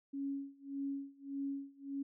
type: tone with tremolo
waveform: sine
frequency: 277.2 Hz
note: C#4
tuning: in tune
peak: -35 dBFS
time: 0.13-2.03 s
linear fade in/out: 10 ms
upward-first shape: sine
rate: 1.7 Hz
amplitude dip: 95%
effects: none